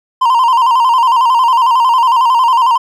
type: tone with vibrato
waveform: triangle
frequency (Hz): 980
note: B5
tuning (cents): -14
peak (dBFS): -5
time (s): 0.21-2.78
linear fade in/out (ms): 10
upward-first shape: square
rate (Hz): 11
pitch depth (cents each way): 87
effects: none